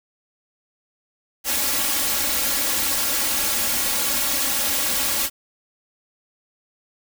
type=noise with comb filter; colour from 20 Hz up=white; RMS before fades=-22 dBFS; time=1.44-5.3 s; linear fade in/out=50 ms; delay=3.6 ms; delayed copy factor=+0.9; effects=none